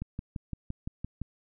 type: click train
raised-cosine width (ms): 5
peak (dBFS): -22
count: 8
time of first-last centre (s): 0.02-1.217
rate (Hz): 5.85
effects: none